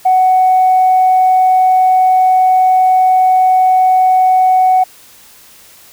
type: tone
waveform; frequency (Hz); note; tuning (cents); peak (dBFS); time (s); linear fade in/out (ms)
sine; 745; F#5; +12; -5; 0.05-4.84; 10
effects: tanh soft clip ceiling -2 dBFS + white hiss -41 dBFS RMS until 5.92 s